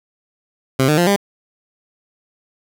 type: tone with pitch steps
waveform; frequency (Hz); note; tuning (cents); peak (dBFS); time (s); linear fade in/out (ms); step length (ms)
15% pulse; 132.3 / 151.97 / 174.57 / 200.5; C3 / D#3 / F3 / G3; +20 / -40 / 0 / +39; -6; 0.79-1.162; 5; 93
effects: none